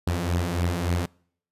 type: beating tone pair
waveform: sawtooth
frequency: 84.6 / 88.1 Hz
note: E2 / F2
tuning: +45 / +16 cents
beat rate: 3.5 Hz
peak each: -24 / -21 dBFS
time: 0.07-1.06 s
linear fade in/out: 5 ms
effects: noise-tail reverb RT60 0.6 s tail -26 dB re dry + resampled to 32000 Hz